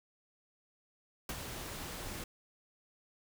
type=noise with ADSR envelope; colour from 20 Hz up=pink; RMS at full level=-37 dBFS; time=1.29-2.24 s; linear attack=3 ms; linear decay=37 ms; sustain=-6 dB; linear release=4 ms; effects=none